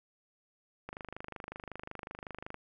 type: click train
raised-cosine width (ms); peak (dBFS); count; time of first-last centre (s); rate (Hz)
0.5; -26; 43; 0.89-2.544; 25.4
effects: none